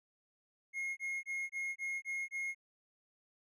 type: tone bursts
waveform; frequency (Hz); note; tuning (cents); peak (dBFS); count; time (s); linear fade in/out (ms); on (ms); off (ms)
triangle; 2152; C7; +48; -34; 7; 0.73-2.548; 50; 240; 23
effects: resampled to 32000 Hz